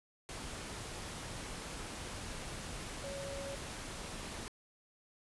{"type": "tone in noise", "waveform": "sine", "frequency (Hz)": 554.4, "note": "C#5", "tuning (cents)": 0, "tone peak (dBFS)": -42, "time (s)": [3.04, 3.55], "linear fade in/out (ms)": 0, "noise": "pink", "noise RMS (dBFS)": -44, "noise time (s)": [0.29, 4.48], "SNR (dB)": -1, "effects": ["resampled to 24000 Hz"]}